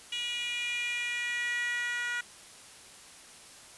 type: tone with high-pass filter sweep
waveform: 10% pulse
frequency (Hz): 481.9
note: B4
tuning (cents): -43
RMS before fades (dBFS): -33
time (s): 0.12-2.21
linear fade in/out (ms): 5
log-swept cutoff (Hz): 2900 to 1600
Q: 5
effects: white hiss -51 dBFS RMS until 3.77 s + resampled to 24000 Hz